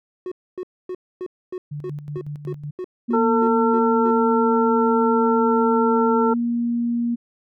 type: tone bursts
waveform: triangle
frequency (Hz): 366.4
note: F#4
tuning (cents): -17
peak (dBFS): -24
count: 13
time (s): 0.26-4.108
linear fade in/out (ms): 2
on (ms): 56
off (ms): 260
type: tone with tremolo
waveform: sine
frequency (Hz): 146.83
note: D3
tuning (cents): 0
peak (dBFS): -27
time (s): 1.71-2.71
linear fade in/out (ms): 10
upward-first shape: square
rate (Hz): 5.4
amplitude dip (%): 60
type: tone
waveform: sine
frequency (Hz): 236.6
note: A#3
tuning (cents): +26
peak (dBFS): -19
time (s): 3.08-7.16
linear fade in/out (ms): 20
type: harmonic tone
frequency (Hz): 450.7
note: A4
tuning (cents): +42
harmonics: 1 / 2 / 3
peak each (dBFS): -19 / -22 / -24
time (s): 3.13-6.34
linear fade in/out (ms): 10
effects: none